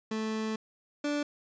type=tone pair in turn; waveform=30% pulse; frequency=218.9 / 292.2 Hz; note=A3 / D4; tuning=-9 / -9 cents; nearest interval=perfect fourth; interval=500 cents; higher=second; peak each=-28 / -26 dBFS; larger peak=second; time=0.11-0.56 / 1.04-1.23 s; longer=first; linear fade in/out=5 ms; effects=resampled to 16000 Hz